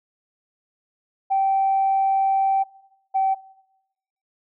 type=tone pair in turn; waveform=sine; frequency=777 / 770.3 Hz; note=G5 / G5; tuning=-16 / -30 cents; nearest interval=unison; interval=14 cents; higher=first; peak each=-16 dBFS; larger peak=neither; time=1.3-2.64 / 3.14-3.35 s; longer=first; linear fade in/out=20 ms; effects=noise-tail reverb RT60 0.9 s tail -20 dB re dry + tanh soft clip ceiling -12 dBFS

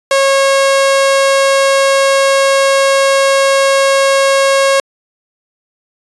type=tone; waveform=sawtooth; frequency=546 Hz; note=C#5; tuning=26 cents flat; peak=-4 dBFS; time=0.11-4.8 s; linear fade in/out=2 ms; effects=resampled to 24000 Hz

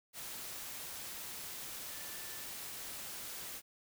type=tone in noise; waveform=sine; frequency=1760 Hz; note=A6; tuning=in tune; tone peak=-56 dBFS; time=1.88-2.46 s; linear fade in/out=50 ms; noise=white; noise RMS=-45 dBFS; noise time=0.13-3.62 s; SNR=-14 dB; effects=none

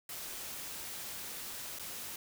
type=noise with dropouts; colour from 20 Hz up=white; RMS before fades=-43 dBFS; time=0.09-2.16 s; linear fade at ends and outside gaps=2 ms; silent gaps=1.788-1.795 s; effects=none

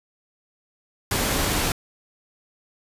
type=noise; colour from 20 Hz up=pink; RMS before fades=-23 dBFS; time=1.11-1.72 s; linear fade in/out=2 ms; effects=resampled to 32000 Hz

